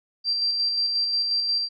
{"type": "tone with tremolo", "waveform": "sine", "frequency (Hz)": 4712, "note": "D8", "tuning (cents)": 5, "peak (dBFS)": -20, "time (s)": [0.24, 1.69], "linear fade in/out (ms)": 50, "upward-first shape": "square", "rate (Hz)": 5.6, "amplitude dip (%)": 30, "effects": []}